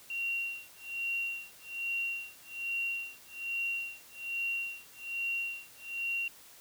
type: tone with tremolo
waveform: sine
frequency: 2752 Hz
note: F7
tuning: 26 cents flat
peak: -30 dBFS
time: 0.1-6.28 s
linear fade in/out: 2 ms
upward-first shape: sine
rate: 1.2 Hz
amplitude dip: 100%
effects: white hiss -55 dBFS RMS until 6.6 s